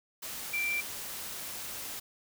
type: tone in noise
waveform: sine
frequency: 2353 Hz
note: D7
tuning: 3 cents sharp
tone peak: -29 dBFS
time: 0.53-0.81 s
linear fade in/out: 10 ms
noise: white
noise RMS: -40 dBFS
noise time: 0.22-2 s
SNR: +8 dB
effects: none